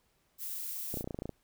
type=noise; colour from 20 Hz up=violet; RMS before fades=-39 dBFS; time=0.38-1.04 s; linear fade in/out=50 ms
type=clicks; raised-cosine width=2 ms; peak=-24 dBFS; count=11; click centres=0.941 / 0.972 / 1.009 / 1.043 / 1.075 / 1.108 / 1.145 / 1.189 / 1.221 / 1.256 / 1.293 s
effects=pink hiss -73 dBFS RMS until 1.43 s